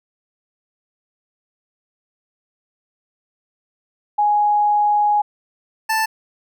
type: tone pair in turn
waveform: sine / 25% pulse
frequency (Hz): 832 / 881.7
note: G#5 / A5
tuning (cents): +3 / +3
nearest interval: minor second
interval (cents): 100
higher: second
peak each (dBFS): -13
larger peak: neither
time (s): 4.18-5.22 / 5.89-6.06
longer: first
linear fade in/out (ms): 10
effects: none